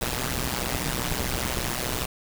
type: noise with amplitude modulation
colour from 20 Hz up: pink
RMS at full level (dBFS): -24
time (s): 0.01-2.06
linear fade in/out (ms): 5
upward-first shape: sine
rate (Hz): 125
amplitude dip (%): 100
effects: none